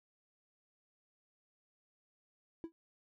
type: tone with exponential decay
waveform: triangle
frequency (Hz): 329.6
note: E4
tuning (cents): 0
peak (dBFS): -33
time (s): 2.64-2.72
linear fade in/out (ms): 0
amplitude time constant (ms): 17
effects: tanh soft clip ceiling -32 dBFS